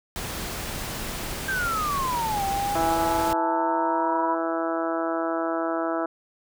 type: noise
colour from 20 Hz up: pink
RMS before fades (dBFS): -32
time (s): 0.16-3.33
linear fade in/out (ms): 0
type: exponential two-way sweep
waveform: sine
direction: down then up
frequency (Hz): 1597 to 783 to 982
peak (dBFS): -24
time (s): 1.48-4.35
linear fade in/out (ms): 5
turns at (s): 2.44
type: harmonic tone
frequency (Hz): 164.81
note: E3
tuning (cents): 0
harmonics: 2 / 3 / 4 / 5 / 6 / 7 / 8 / 9 / 10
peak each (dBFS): -28 / -35 / -28 / -36 / -35 / -40 / -32 / -40 / -45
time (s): 2.75-6.06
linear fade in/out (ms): 5
effects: none